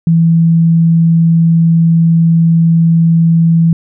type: tone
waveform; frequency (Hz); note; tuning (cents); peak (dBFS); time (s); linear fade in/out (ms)
sine; 165.5; E3; +7; -5; 0.07-3.73; 2
effects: none